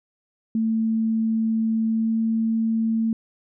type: tone with pitch glide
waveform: sine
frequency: 223.1 to 224.5 Hz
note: A3 to A3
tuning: +24 to +35 cents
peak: -19 dBFS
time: 0.55-3.13 s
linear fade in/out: 2 ms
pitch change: +11 cents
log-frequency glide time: 1.88-2.18 s
effects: none